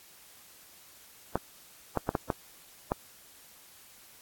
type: clicks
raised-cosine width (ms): 1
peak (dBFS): -12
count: 6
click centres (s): 1.356 / 1.973 / 2.091 / 2.152 / 2.302 / 2.919
effects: white hiss -55 dBFS RMS until 4.21 s + AAC 64 kbps